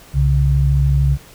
sine tone pair together, 65.41 / 138.6 Hz, C2 / C#3, 0 / 0 cents, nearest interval octave + minor second, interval 1300 cents, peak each -14 dBFS, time 0.13-1.18 s, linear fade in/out 50 ms, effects pink hiss -43 dBFS RMS until 1.34 s

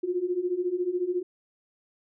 sine beating tone pair, 349.2 / 363.2 Hz, F4 / F#4, 0 / -32 cents, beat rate 14 Hz, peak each -30 / -27 dBFS, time 0.03-1.23 s, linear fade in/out 10 ms, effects none

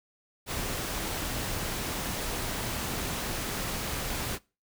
pink noise, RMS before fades -33 dBFS, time 0.46-4.39 s, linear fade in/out 50 ms, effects noise-tail reverb RT60 0.3 s tail -23 dB re dry

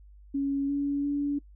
sine tone with pitch steps, 277.9 / 283.4 / 286.5 Hz, C#4 / C#4 / D4, +4 / +38 / -43 cents, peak -25 dBFS, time 0.34-1.39 s, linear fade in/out 10 ms, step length 350 ms, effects noise-tail reverb RT60 0.1 s tail -23 dB re dry + added 50 Hz sine -49 dBFS peak until 1.55 s

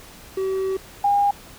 triangle / sine tone pair in turn, 382.1 / 809.6 Hz, G4 / G#5, -44 / -44 cents, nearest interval octave + minor second, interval 1300 cents, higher second, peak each -19 / -15 dBFS, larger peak second, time 0.37-0.77 / 1.04-1.31 s, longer first, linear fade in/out 5 ms, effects pink hiss -44 dBFS RMS until 1.58 s

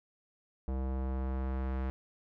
square tone with low-pass filter sweep, 65.41 Hz, C2, in tune, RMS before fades -34 dBFS, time 0.68-1.9 s, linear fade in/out 0 ms, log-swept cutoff 740 to 1700 Hz, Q 0.91, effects none

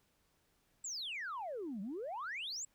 sine exponential two-way sweep, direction down then up, 7902 to 184.6 to 7902 Hz, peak -38 dBFS, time 0.84-2.65 s, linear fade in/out 5 ms, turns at 1.81 s, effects tanh soft clip ceiling -36 dBFS + pink hiss -75 dBFS RMS until 2.74 s

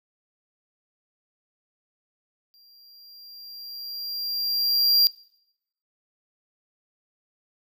square tone with exponential growth, 4757 Hz, D8, 21 cents sharp, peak -15 dBFS, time 2.54-5.07 s, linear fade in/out 0 ms, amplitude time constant 550 ms, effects noise-tail reverb RT60 0.8 s tail -23 dB re dry

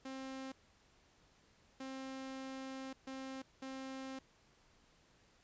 sawtooth tone bursts at uneven times, 265.4 Hz, C4, 25 cents sharp, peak -40 dBFS, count 4, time 0.05-0.52 / 1.8-2.93 / 3.07-3.42 / 3.62-4.19 s, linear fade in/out 5 ms, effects pink hiss -69 dBFS RMS until 5.43 s + resampled to 16000 Hz

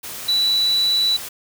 sine tone in noise, 3951 Hz, B7, in tune, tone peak -15 dBFS, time 0.28-1.17 s, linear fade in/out 10 ms, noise white, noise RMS -32 dBFS, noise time 0.03-1.29 s, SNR +14 dB, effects none

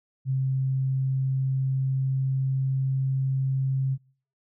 sine tone with pitch glide, 132.7 to 133.55 Hz, C3 to C3, +25 to +36 cents, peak -22 dBFS, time 0.25-3.98 s, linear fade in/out 50 ms, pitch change +11 cents, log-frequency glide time 0.52-3.27 s, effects noise-tail reverb RT60 0.5 s tail -26 dB re dry

